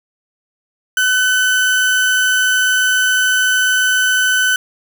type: tone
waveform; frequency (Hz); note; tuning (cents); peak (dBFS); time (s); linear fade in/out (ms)
35% pulse; 1509; F#6; +34; -10; 0.97-4.56; 2
effects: 7-bit